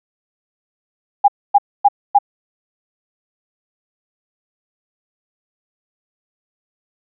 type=tone bursts; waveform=sine; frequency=810 Hz; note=G#5; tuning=43 cents flat; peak=-6 dBFS; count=4; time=1.24-2.188 s; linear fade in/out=10 ms; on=42 ms; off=260 ms; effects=none